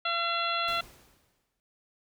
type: harmonic tone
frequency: 680 Hz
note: F5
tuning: 46 cents flat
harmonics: 1 / 2 / 3 / 4 / 5 / 6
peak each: -35 / -30 / -39 / -34 / -35 / -37 dBFS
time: 0.05-0.81 s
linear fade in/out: 5 ms
type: noise with exponential decay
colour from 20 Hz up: pink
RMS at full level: -44 dBFS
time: 0.68-1.6 s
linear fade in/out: 0 ms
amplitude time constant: 200 ms
effects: none